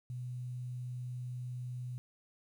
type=tone with quantisation; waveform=sine; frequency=124.3 Hz; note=B2; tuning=12 cents sharp; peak=-38 dBFS; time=0.1-1.98 s; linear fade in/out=0 ms; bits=11; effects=none